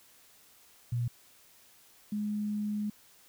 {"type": "tone pair in turn", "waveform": "sine", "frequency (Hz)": [120, 209.2], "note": ["B2", "G#3"], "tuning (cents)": [-49, 13], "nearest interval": "minor seventh", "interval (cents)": 962, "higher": "second", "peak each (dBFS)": [-28, -30], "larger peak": "first", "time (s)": [[0.92, 1.08], [2.12, 2.9]], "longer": "second", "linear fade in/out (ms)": 5, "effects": ["white hiss -60 dBFS RMS until 3.28 s"]}